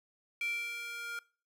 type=tone with high-pass filter sweep; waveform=square; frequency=469.1 Hz; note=A#4; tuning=11 cents sharp; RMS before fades=-39 dBFS; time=0.41-1.19 s; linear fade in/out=2 ms; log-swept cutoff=2400 to 1600 Hz; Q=8.7; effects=noise-tail reverb RT60 0.4 s tail -23 dB re dry